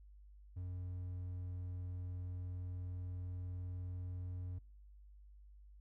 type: tone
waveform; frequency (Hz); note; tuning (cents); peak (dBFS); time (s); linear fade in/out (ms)
triangle; 90.3; F#2; -42; -39; 0.56-4.59; 10
effects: noise-tail reverb RT60 0.7 s tail -26 dB re dry + added 50 Hz sine -56 dBFS peak until 5.8 s